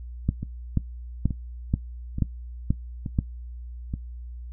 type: two click trains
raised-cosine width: 5 ms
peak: -17 / -9 dBFS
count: 5 / 7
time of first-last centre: 0.43-3.939 / 0.29-3.189 s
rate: 1.14 / 2.07 Hz
effects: noise-tail reverb RT60 0.1 s tail -18 dB re dry + added 60 Hz sine -35 dBFS peak until 4.52 s